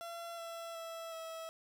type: tone with pitch steps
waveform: 30% pulse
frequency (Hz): 679 / 669.7 / 660.4 / 651.3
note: F5 / E5 / E5 / E5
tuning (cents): -49 / +27 / +3 / -21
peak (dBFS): -40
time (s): 0.01-1.49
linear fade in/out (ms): 0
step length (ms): 370
effects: none